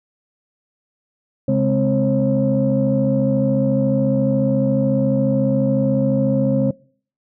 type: tone cluster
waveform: sine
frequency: 135.6 / 207.6 / 261.7 / 539 Hz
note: C#3 / G#3 / C4 / C#5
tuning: -38 / 0 / 0 / -49 cents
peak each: -19 dBFS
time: 1.48-6.71 s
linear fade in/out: 5 ms
effects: noise-tail reverb RT60 0.5 s tail -24 dB re dry + tanh soft clip ceiling -7 dBFS